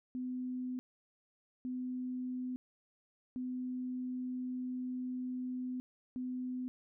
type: tone bursts at uneven times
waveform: sine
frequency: 252.7 Hz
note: B3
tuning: 40 cents sharp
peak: -36 dBFS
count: 4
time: 0.15-0.79 / 1.65-2.56 / 3.36-5.8 / 6.16-6.68 s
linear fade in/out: 0 ms
effects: none